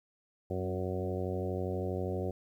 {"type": "harmonic tone with a mistuned harmonic", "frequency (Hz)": 92.4, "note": "F#2", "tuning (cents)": -2, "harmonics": [1, 2, 3, 4, 5, 6, 7, 8], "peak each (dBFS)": [-36, -40, -43, -38, -40, -41, -46, -46], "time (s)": [0.5, 2.31], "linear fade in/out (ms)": 5, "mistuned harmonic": 3, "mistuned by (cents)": -17, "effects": ["11-bit"]}